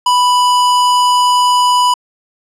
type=tone; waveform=square; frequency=989 Hz; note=B5; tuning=2 cents sharp; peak=-9 dBFS; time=0.06-1.94 s; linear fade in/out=5 ms; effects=low-pass 9000 Hz 12 dB/octave